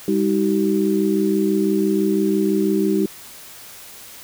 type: tone cluster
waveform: sine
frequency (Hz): 200.8 / 317.1 / 383.1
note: G3 / D#4 / G4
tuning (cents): +42 / +33 / -40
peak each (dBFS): -20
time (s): 0.08-3.06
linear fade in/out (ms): 2
effects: white hiss -40 dBFS RMS until 4.23 s